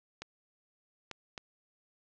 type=clicks; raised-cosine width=0.2 ms; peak=-23 dBFS; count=3; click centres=0.22 / 1.113 / 1.378 s; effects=low-pass 7000 Hz 12 dB/octave